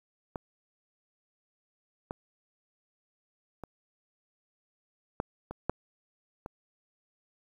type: clicks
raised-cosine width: 1 ms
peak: -21 / -21 / -26 / -15 / -24 / -13 / -25 dBFS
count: 7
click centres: 0.358 / 2.109 / 3.637 / 5.201 / 5.51 / 5.696 / 6.461 s
effects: 9-bit